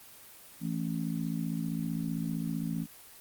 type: harmonic tone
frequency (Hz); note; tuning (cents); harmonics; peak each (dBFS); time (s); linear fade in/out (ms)
55.4; A1; +13; 3 / 4 / 5; -33 / -35 / -37; 0.6-2.87; 50
effects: white hiss -52 dBFS RMS until 3.2 s + Opus 24 kbps